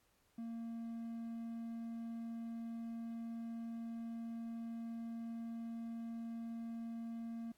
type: tone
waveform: triangle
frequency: 230 Hz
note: A#3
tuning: 23 cents flat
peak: -40 dBFS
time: 0.38-7.52 s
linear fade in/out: 5 ms
effects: pink hiss -75 dBFS RMS until 7.57 s + AAC 64 kbps